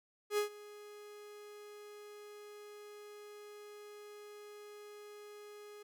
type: tone with ADSR envelope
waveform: 45% pulse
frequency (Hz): 416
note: G#4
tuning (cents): +3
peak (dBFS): -29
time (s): 0.3-5.83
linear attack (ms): 78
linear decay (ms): 110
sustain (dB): -21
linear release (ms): 7
effects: none